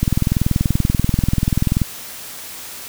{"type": "click train", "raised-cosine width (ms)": 5, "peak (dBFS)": -3, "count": 38, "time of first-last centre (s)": [0.03, 1.817], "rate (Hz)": 20.7, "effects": ["white hiss -33 dBFS RMS until 2.88 s"]}